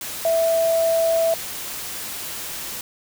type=tone in noise; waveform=sine; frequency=659.3 Hz; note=E5; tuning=in tune; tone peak=-16 dBFS; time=0.25-1.34 s; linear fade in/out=2 ms; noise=white; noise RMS=-31 dBFS; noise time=0.01-2.81 s; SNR=+12 dB; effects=none

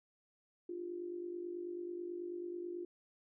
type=tone with amplitude modulation; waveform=sine; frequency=350.8 Hz; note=F4; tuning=8 cents sharp; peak=-37 dBFS; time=0.69-2.85 s; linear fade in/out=5 ms; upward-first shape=sine; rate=49.2 Hz; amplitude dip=65%; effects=none

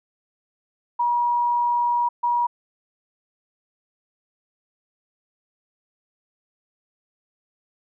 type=tone bursts at uneven times; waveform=sine; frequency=959 Hz; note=A#5; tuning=49 cents sharp; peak=-18 dBFS; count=2; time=0.99-2.09 / 2.23-2.47 s; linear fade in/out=10 ms; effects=none

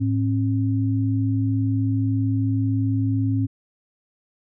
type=tone pair together; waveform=sine; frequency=107.56 / 269.4 Hz; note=A2 / C#4; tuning=-39 / -49 cents; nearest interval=octave + major third; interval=1590 cents; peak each=-20 / -23 dBFS; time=0-3.47 s; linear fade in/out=20 ms; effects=none

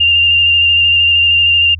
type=tone with vibrato; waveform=sine; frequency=2794 Hz; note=F7; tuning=in tune; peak=-7 dBFS; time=0-1.75 s; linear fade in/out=10 ms; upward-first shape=square; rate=13 Hz; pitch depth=14 cents each way; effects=added 83 Hz sine -25 dBFS peak until 1.79 s

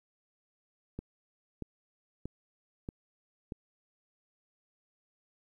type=click train; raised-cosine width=3 ms; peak=-25 dBFS; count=5; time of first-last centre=0.99-3.522 s; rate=1.58 Hz; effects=11-bit

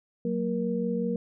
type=tone cluster; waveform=sine; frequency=185.2 / 230.6 / 472.6 Hz; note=F#3 / A#3 / A#4; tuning=+2 / -19 / +24 cents; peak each=-30 dBFS; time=0.25-1.16 s; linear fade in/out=2 ms; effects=none

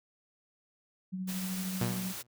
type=tone with tremolo; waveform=sine; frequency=186.3 Hz; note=F#3; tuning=12 cents sharp; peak=-32 dBFS; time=1.12-2.13 s; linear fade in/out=20 ms; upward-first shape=triangle; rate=13 Hz; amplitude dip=40%
type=noise; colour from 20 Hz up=white; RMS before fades=-41 dBFS; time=1.27-2.23 s; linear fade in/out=20 ms
type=tone with exponential decay; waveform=sawtooth; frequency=120 Hz; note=B2; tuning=49 cents flat; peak=-24 dBFS; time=1.81-2.27 s; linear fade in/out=5 ms; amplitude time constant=100 ms
effects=none

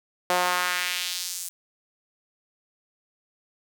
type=tone with high-pass filter sweep; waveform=sawtooth; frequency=179.4 Hz; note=F3; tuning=47 cents sharp; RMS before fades=-27 dBFS; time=0.3-1.49 s; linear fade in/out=0 ms; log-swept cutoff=620 to 8500 Hz; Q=1.4; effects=none

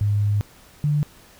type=tone pair in turn; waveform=sine; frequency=103 / 147.87 Hz; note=G#2 / D3; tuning=-14 / +12 cents; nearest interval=tritone; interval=626 cents; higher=second; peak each=-17 dBFS; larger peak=neither; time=0.01-0.41 / 0.84-1.03 s; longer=first; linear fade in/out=0 ms; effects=pink hiss -50 dBFS RMS until 1.39 s

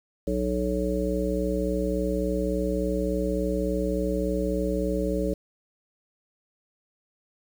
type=harmonic tone; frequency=61.74 Hz; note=B1; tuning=in tune; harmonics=1 / 3 / 5 / 7 / 9; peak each=-30 / -30 / -30 / -30 / -30 dBFS; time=0.27-5.34 s; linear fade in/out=5 ms; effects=8-bit

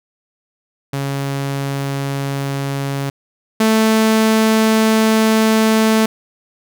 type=tone pair in turn; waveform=sawtooth; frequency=138.59 / 220.2 Hz; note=C#3 / A3; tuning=0 / +2 cents; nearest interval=minor sixth; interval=802 cents; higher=second; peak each=-15 / -7 dBFS; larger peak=second; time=0.93-3.1 / 3.6-6.06 s; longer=second; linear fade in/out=5 ms; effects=none

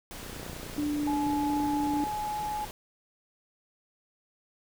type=noise; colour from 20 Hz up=pink; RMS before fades=-42 dBFS; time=0.11-2.71 s; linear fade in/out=0 ms
type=click train; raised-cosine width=2 ms; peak=-29 dBFS; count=56; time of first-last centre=0.23-2.069 s; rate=29.9 Hz
type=tone; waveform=sine; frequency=294.7 Hz; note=D4; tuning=6 cents sharp; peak=-27 dBFS; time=0.78-2.04 s; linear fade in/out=0 ms
type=tone with pitch glide; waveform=sine; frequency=851 to 843.7 Hz; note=G#5 to G#5; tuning=+42 to +27 cents; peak=-30 dBFS; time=1.07-2.65 s; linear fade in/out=5 ms; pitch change=-15 cents; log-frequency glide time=1.34-2.25 s
effects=none

